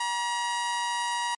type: tone with amplitude modulation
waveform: sawtooth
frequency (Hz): 955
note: A#5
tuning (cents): +42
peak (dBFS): -21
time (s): 0-1.35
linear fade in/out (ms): 5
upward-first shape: sine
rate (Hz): 191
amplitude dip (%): 40
effects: MP3 48 kbps